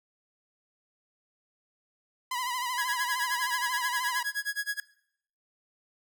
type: tone with vibrato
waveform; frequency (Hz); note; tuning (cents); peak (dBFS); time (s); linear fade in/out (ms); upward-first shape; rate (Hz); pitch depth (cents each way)
sawtooth; 995; B5; +13; -26; 2.31-4.23; 5; sine; 13; 69
type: tone with tremolo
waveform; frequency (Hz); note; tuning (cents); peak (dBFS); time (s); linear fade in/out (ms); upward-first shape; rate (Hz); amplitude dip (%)
45% pulse; 1663; G#6; +2; -27; 2.78-4.8; 2; sine; 9.5; 100
effects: noise-tail reverb RT60 0.7 s tail -19 dB re dry